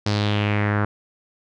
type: tone with low-pass filter sweep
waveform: sawtooth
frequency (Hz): 103.83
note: G#2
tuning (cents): 0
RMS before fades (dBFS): -21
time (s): 0.06-0.85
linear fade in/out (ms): 5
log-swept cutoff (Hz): 5100 to 1400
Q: 3.2
effects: none